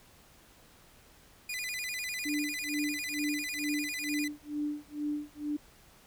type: tone with vibrato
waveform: sawtooth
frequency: 2217 Hz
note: C#7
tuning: in tune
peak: -31 dBFS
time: 1.49-4.28 s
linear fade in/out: 5 ms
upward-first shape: square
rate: 10 Hz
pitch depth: 170 cents each way
type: tone with tremolo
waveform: sine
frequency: 296 Hz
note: D4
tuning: 14 cents sharp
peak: -29 dBFS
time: 2.25-5.57 s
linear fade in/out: 10 ms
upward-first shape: sine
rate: 2.2 Hz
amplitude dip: 100%
effects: pink hiss -59 dBFS RMS until 6.06 s